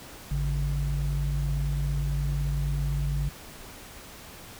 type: tone pair together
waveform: sine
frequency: 53.3 / 142.3 Hz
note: G#1 / C#3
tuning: +46 / +46 cents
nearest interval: octave + perfect fourth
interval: 1700 cents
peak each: -26 / -27 dBFS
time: 0.31-3.29 s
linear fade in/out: 5 ms
effects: tanh soft clip ceiling -18 dBFS + pink hiss -45 dBFS RMS until 4.59 s